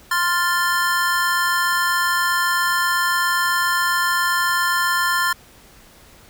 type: chord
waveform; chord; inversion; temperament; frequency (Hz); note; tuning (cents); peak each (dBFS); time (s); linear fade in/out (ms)
square; F major; second; equal; 1046.5 / 1396.9 / 1760; C6 / F6 / A6; 0 / 0 / 0; -22 / -23 / -22; 0.11-5.33; 5
effects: pink hiss -48 dBFS RMS until 6.29 s